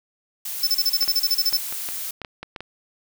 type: noise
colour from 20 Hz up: blue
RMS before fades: -30 dBFS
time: 0.45-2.11 s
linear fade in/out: 5 ms
type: tone bursts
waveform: square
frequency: 5280 Hz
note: E8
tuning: 2 cents sharp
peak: -17 dBFS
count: 13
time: 0.63-1.571 s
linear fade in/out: 5 ms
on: 41 ms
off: 34 ms
type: clicks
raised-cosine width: 0.3 ms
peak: -17 dBFS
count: 10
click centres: 1.027 / 1.078 / 1.528 / 1.725 / 1.888 / 2.217 / 2.248 / 2.43 / 2.562 / 2.606 s
effects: none